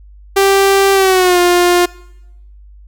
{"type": "tone with pitch glide", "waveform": "sawtooth", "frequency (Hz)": [392, 353.3], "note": ["G4", "F4"], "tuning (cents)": [0, 20], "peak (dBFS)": -4, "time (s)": [0.36, 1.86], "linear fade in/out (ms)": 10, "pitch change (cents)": -180, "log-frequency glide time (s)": [0.93, 1.39], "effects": ["noise-tail reverb RT60 0.9 s tail -23 dB re dry", "added 50 Hz sine -36 dBFS peak until 2.87 s"]}